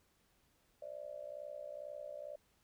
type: tone with amplitude modulation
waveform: sine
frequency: 590 Hz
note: D5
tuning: 8 cents sharp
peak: -40 dBFS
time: 0.82-2.36 s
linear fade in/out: 5 ms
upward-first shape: sine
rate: 62.2 Hz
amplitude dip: 90%
effects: pink hiss -74 dBFS RMS until 2.63 s